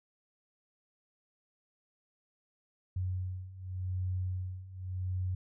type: beating tone pair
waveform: sine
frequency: 91.6 / 92.47 Hz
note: F#2 / F#2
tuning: -17 / -1 cents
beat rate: 0.87 Hz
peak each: -38 / -35 dBFS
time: 2.96-5.35 s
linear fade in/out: 5 ms
effects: none